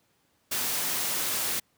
white noise, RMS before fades -29 dBFS, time 0.51-1.6 s, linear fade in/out 10 ms, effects pink hiss -69 dBFS RMS until 1.77 s + high-pass 100 Hz 12 dB/octave

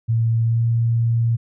sine tone with pitch glide, 114.3 to 116.03 Hz, A#2 to A#2, -34 to -8 cents, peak -15 dBFS, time 0.08-1.37 s, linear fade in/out 20 ms, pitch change +26 cents, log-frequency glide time 0.43-0.62 s, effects none

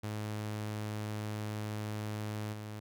sawtooth tone with level steps, 106.3 Hz, G#2, 41 cents sharp, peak -32 / -37 dBFS, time 0.03-2.8 s, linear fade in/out 10 ms, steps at 2.52 s, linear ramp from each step 20 ms, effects none

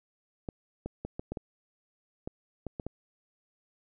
clicks, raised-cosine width 2 ms, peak -22 dBFS, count 10, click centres 0.488 / 0.86 / 1.05 / 1.195 / 1.32 / 1.372 / 2.275 / 2.667 / 2.798 / 2.866 s, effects none

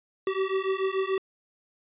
square beating tone pair, 380 / 386.9 Hz, F#4 / G4, +46 / -23 cents, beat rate 6.9 Hz, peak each -29 dBFS, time 0.27-1.18 s, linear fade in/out 2 ms, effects resampled to 8000 Hz

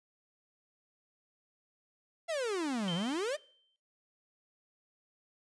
45% pulse exponential two-way sweep, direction down then up, 695 to 162.8 to 635 Hz, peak -32 dBFS, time 2.28-3.37 s, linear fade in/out 20 ms, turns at 2.94 s
sine tone with exponential decay, 3115 Hz, G7, 12 cents flat, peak -35 dBFS, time 2.88-3.76 s, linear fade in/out 0 ms, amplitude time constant 190 ms
effects noise-tail reverb RT60 0.5 s tail -24 dB re dry + resampled to 22050 Hz

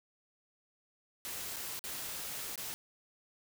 white noise with dropouts, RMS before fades -41 dBFS, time 1.25-2.74 s, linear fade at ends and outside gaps 0 ms, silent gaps 1.561-1.566 / 1.792-1.84 / 2.557-2.577 s, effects none

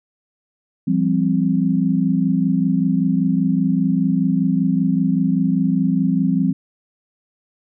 sine chord, F suspended second, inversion none, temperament equal with one note detuned, 170.92 / 196 / 261.6 Hz, F3 / G3 / C4, -37 / 0 / 0 cents, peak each -19 dBFS, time 0.87-6.53 s, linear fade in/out 10 ms, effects none

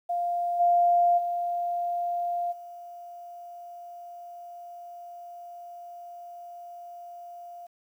sine tone with level steps, 698.5 Hz, F5, in tune, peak -25 / -18 / -26 / -40 dBFS, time 0.09-7.67 s, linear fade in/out 10 ms, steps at 0.59 / 1.17 / 2.51 s, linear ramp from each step 20 ms, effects 10-bit

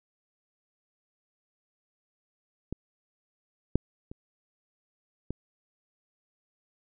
clicks, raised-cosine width 3 ms, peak -20 / -9 / -28 / -20 dBFS, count 4, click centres 2.726 / 3.756 / 4.115 / 5.306 s, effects none

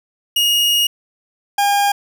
40% pulse tone pair in turn, 2867 / 808.7 Hz, F7 / G#5, +45 / -46 cents, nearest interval octave + minor seventh, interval 2191 cents, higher first, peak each -12 dBFS, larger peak neither, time 0.36-0.87 / 1.58-1.92 s, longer first, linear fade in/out 5 ms, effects none

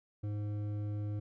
sine tone with hard clipping, 104.1 Hz, G#2, 5 cents sharp, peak -36 dBFS, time 0.23-1.2 s, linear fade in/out 10 ms, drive 9 dB, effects none

